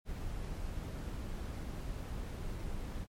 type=noise; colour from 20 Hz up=brown; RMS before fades=-40 dBFS; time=0.05-3.07 s; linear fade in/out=50 ms; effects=MP3 64 kbps